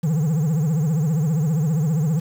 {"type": "tone with vibrato", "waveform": "triangle", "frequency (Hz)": 155.5, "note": "D#3", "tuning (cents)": -1, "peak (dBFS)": -15, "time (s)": [0.03, 2.2], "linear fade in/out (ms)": 10, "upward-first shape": "triangle", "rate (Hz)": 15, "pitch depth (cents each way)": 200, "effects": ["7-bit"]}